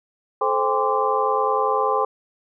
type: tone cluster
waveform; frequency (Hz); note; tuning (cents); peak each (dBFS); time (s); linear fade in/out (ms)
sine; 433.5 / 524 / 802 / 1037 / 1166; A4 / C5 / G5 / C6 / D6; -26 / +2 / +39 / -16 / -13; -24 / -25 / -24 / -23 / -25; 0.41-2.05; 5
effects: none